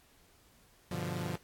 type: chord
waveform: sawtooth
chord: G dominant seventh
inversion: none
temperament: equal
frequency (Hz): 98 / 123.47 / 146.83 / 174.61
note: G2 / B2 / D3 / F3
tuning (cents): 0 / 0 / 0 / 0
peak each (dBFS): -38 / -38 / -36 / -34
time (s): 0.91-1.36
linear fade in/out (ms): 5
effects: pink hiss -64 dBFS RMS until 1.43 s + AAC 64 kbps